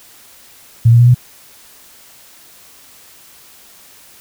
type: tone with pitch steps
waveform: sine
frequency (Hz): 115.5 / 118.2 / 120.96 / 123.79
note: A#2 / A#2 / B2 / B2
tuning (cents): -16 / +24 / -36 / +4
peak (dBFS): -4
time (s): 0.85-1.146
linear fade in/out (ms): 10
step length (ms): 74
effects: white hiss -43 dBFS RMS until 4.2 s